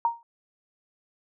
sine tone with exponential decay, 932.3 Hz, A#5, in tune, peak -17 dBFS, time 0.05-0.23 s, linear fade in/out 1 ms, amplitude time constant 37 ms, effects none

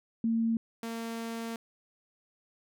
sine / sawtooth tone pair in turn, 227.6 / 228.8 Hz, A#3 / A#3, -41 / -32 cents, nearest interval unison, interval 9 cents, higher second, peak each -25 / -31 dBFS, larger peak first, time 0.24-0.57 / 0.83-1.56 s, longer second, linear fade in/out 2 ms, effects none

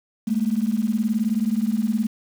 sine beating tone pair, 209.1 / 228.1 Hz, G#3 / A#3, +12 / -37 cents, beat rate 19 Hz, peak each -22 dBFS, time 0.27-2.07 s, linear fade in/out 10 ms, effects 7-bit

